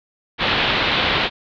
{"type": "low-pass noise", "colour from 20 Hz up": "white", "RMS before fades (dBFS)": -19, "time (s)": [0.38, 1.3], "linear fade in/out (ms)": 50, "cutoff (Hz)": 3900, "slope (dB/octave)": 48, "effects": []}